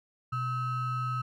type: ring-modulated tone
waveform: triangle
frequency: 706 Hz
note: F5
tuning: 19 cents sharp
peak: -24 dBFS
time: 0.32-1.22 s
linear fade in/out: 10 ms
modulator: 581 Hz
effects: none